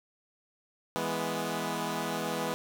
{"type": "chord", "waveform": "10% pulse", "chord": "E major", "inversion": "none", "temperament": "equal", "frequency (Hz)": [164.81, 207.7, 246.9], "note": ["E3", "G#3", "B3"], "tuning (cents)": [0, 0, 0], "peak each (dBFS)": -27, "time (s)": [0.96, 2.54], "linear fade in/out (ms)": 0, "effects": []}